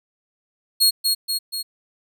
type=tone with echo; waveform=sawtooth; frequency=4298 Hz; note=C8; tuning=46 cents sharp; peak=-10 dBFS; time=0.8-0.91 s; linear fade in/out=20 ms; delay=240 ms; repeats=3; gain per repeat=-4 dB; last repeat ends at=1.63 s; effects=none

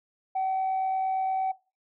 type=tone with amplitude modulation; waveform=sine; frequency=761 Hz; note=F#5; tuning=48 cents sharp; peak=-22 dBFS; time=0.35-1.52 s; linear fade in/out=10 ms; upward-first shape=sine; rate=68.6 Hz; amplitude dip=30%; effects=noise-tail reverb RT60 0.3 s tail -20 dB re dry + tanh soft clip ceiling -22 dBFS

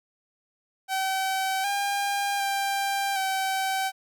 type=tone with pitch steps; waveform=sawtooth; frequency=766 / 803 / 792 / 768 Hz; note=G5 / G5 / G5 / G5; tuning=-40 / +41 / +18 / -36 cents; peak=-21 dBFS; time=0.88-3.92 s; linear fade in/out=50 ms; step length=760 ms; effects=none

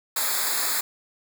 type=noise with comb filter; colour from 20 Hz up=white; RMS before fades=-25 dBFS; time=0.16-0.81 s; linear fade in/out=5 ms; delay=0.34 ms; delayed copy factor=-1; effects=none

